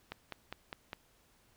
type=click train; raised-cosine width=0.3 ms; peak=-24 dBFS; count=5; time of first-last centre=0.12-0.931 s; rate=4.93 Hz; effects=pink hiss -68 dBFS RMS until 1.56 s